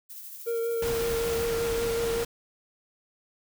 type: noise with tremolo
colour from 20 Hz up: violet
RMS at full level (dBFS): -41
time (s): 0.09-1.47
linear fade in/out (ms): 20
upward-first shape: sine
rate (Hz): 13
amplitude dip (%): 30
type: tone with vibrato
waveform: triangle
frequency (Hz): 463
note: A#4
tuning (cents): -12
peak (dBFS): -24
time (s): 0.46-2.25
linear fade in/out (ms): 20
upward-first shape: triangle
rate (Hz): 5.3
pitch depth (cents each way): 19
type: noise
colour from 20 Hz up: pink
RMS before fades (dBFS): -34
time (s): 0.82-2.25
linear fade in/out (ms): 5
effects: none